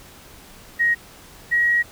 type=tone pair in turn; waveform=sine; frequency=1882 / 1901.7 Hz; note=A#6 / A#6; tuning=+16 / +34 cents; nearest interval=unison; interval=18 cents; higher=second; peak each=-15 dBFS; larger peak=neither; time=0.79-0.95 / 1.51-1.83 s; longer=second; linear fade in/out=20 ms; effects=pink hiss -45 dBFS RMS until 1.91 s